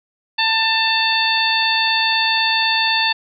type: harmonic tone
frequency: 892 Hz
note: A5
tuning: 23 cents sharp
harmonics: 1 / 2 / 3 / 4 / 5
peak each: -21 / -21 / -21 / -21 / -21 dBFS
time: 0.38-3.13 s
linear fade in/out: 10 ms
effects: none